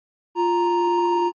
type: tone pair together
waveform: triangle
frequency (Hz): 349.2 / 932.3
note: F4 / A#5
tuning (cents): 0 / 0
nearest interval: octave + perfect fourth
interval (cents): 1700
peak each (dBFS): -18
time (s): 0.35-1.32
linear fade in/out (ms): 50
effects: MP3 32 kbps